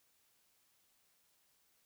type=silence; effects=white hiss -74 dBFS RMS until 1.85 s